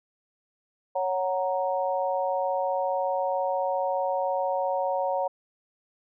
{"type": "chord", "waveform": "sine", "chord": "F# major", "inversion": "second", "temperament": "equal", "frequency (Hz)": [554.4, 740, 932.3], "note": ["C#5", "F#5", "A#5"], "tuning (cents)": [0, 0, 0], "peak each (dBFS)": [-27, -29, -30], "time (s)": [0.95, 5.28], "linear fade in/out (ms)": 10, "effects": []}